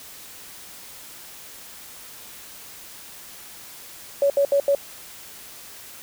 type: tone bursts at uneven times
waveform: sine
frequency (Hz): 562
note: C#5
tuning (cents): +24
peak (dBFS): -15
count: 4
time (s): 4.22-4.3 / 4.37-4.45 / 4.52-4.6 / 4.68-4.75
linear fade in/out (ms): 2
effects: white hiss -42 dBFS RMS until 6.02 s